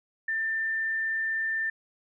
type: tone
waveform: sine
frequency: 1788 Hz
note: A6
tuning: 27 cents sharp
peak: -26 dBFS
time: 0.28-1.7 s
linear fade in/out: 5 ms
effects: none